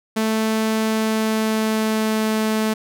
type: tone with pitch glide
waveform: sawtooth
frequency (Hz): 219.9 to 217.9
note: A3 to A3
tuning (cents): -1 to -17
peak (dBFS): -14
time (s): 0.16-2.74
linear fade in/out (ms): 10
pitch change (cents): -16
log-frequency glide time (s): 0.83-2.32
effects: none